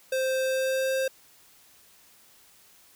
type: tone with pitch glide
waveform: square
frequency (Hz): 523.3 to 528.8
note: C5 to C5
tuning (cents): 0 to +18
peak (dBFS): -25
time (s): 0.12-1.08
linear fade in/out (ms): 5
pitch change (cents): +18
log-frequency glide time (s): 0.43-0.95
effects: white hiss -57 dBFS RMS until 2.95 s